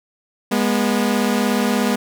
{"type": "tone pair together", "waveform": "sawtooth", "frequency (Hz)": [205.9, 242.6], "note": ["G#3", "B3"], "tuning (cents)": [-15, -31], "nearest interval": "minor third", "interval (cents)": 284, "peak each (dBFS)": -15, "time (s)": [0.51, 1.96], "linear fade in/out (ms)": 10, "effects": []}